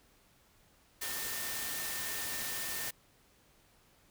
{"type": "tone in noise", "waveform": "sine", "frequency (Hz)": 1809, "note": "A6", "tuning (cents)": 48, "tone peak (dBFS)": -45, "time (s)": [1.01, 2.91], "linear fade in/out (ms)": 10, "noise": "white", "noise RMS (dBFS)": -38, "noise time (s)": [1.01, 2.91], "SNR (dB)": -10, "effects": ["pink hiss -66 dBFS RMS until 4.1 s"]}